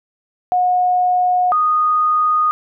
sine tone pair in turn, 725 / 1237.1 Hz, F#5 / D#6, -35 / -10 cents, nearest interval major sixth, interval 925 cents, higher second, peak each -12 dBFS, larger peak neither, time 0.52-1.52 / 1.52-2.51 s, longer first, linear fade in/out 0 ms, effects none

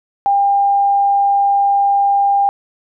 sine tone, 800 Hz, G5, 35 cents sharp, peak -10 dBFS, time 0.26-2.49 s, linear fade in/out 0 ms, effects none

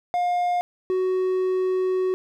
triangle tone pair in turn, 710 / 371.9 Hz, F5 / F#4, +28 / +9 cents, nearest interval major seventh, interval 1119 cents, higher first, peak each -18 dBFS, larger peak neither, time 0.14-0.61 / 0.9-2.14 s, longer second, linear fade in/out 0 ms, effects none

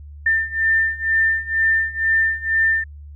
sine beating tone pair, 1793 / 1795.1 Hz, A6 / A6, +32 / +34 cents, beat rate 2.1 Hz, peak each -20 / -18 dBFS, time 0.26-2.84 s, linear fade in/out 5 ms, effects added 73 Hz sine -35 dBFS peak until 3.15 s

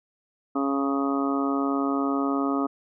harmonic tone, 138.59 Hz, C#3, in tune, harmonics 2 / 3 / 4 / 5 / 6 / 7 / 8 / 9, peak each -24 / -32 / -37 / -33 / -39 / -40 / -35 / -31 dBFS, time 0.55-2.67 s, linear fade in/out 10 ms, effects none

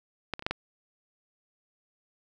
clicks, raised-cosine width 0.3 ms, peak -14 / -22 / -26 / -11 / -13 dBFS, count 5, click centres 0.337 / 0.394 / 0.424 / 0.465 / 0.51 s, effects none

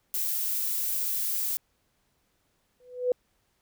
violet noise, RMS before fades -29 dBFS, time 0.14-1.57 s, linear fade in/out 0 ms
sine tone with exponential growth, 497.2 Hz, B4, 12 cents sharp, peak -18 dBFS, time 2.8-3.12 s, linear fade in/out 2 ms, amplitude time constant 68 ms
effects pink hiss -72 dBFS RMS until 3.61 s

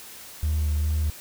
triangle tone with vibrato, 76 Hz, D#2, 40 cents flat, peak -18 dBFS, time 0.43-1.1 s, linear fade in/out 0 ms, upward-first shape sine, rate 2.4 Hz, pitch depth 23 cents each way, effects tanh soft clip ceiling -17 dBFS + white hiss -43 dBFS RMS until 1.2 s

